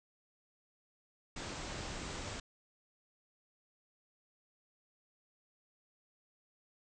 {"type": "low-pass noise", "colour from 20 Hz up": "pink", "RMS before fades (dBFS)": -43, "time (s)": [1.36, 2.4], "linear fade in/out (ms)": 5, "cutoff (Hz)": 8200, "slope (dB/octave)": 96, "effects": []}